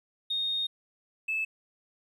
triangle tone pair in turn, 3700 / 2616 Hz, A#7 / E7, -14 / -14 cents, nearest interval tritone, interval 600 cents, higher first, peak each -24 dBFS, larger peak neither, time 0.3-0.67 / 1.28-1.45 s, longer first, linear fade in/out 10 ms, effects tanh soft clip ceiling -25 dBFS + resampled to 32000 Hz

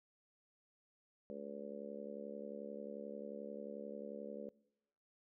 harmonic tone, 71.3 Hz, C#2, 49 cents sharp, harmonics 3 / 4 / 5 / 6 / 7 / 8, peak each -50 / -55 / -57 / -52 / -49 / -51 dBFS, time 1.3-4.49 s, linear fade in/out 0 ms, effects noise-tail reverb RT60 0.9 s tail -23 dB re dry

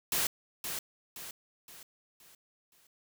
white noise with echo, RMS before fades -30 dBFS, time 0.12-0.27 s, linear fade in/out 2 ms, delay 520 ms, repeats 5, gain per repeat -7 dB, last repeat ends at 2.87 s, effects none

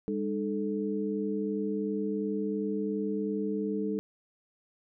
sine tone cluster, 202.4 / 305.2 / 434.6 Hz, G#3 / D#4 / A4, -44 / -33 / -21 cents, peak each -32 / -34 / -33 dBFS, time 0.08-3.99 s, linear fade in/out 0 ms, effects none

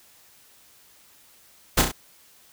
pink noise with echo, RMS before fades -17 dBFS, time 1.77-1.82 s, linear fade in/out 10 ms, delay 33 ms, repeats 3, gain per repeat -5 dB, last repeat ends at 1.919 s, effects white hiss -55 dBFS RMS until 2.52 s

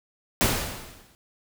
pink noise with exponential decay, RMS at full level -19 dBFS, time 0.41-1.15 s, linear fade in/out 0 ms, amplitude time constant 160 ms, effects none

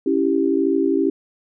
sine chord, C# diminished, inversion none, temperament equal, 277.2 / 329.6 / 392 Hz, C#4 / E4 / G4, 0 / 0 / 0 cents, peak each -20 dBFS, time 0.06-1.1 s, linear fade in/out 5 ms, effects none

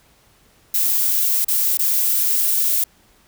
violet noise with dropouts, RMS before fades -18 dBFS, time 0.74-2.84 s, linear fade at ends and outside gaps 5 ms, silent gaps 1.447-1.482 / 1.773-1.791 s, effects pink hiss -55 dBFS RMS until 3.27 s

